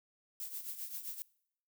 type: noise with tremolo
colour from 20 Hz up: violet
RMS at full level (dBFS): -40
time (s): 0.4-1.22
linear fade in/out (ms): 0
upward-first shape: triangle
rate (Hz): 7.6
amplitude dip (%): 75
effects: noise-tail reverb RT60 0.7 s tail -23 dB re dry